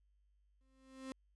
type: tone with exponential growth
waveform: 35% pulse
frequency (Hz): 263.8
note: C4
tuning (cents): +14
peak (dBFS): -40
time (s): 0.61-1.12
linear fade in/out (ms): 0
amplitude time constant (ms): 110
effects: added 50 Hz sine -70 dBFS peak until 1.35 s + resampled to 24000 Hz